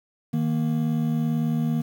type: tone pair together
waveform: triangle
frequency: 155.56 / 233.6 Hz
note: D#3 / A#3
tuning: 0 / +4 cents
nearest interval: perfect fifth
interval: 704 cents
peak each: -22 dBFS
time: 0.33-1.82 s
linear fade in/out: 10 ms
effects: 8-bit